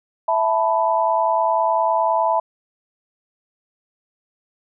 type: chord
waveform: sine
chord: E suspended fourth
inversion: none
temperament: just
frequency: 659.3 / 879 / 988.9 Hz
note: E5 / A5 / B5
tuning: 0 / -2 / +2 cents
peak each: -20 dBFS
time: 0.28-2.4 s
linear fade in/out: 5 ms
effects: none